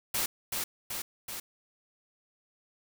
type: noise with echo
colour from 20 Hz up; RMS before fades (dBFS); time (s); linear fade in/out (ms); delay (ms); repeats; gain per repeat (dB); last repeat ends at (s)
white; -30; 0.14-0.26; 5; 380; 3; -3; 1.4
effects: none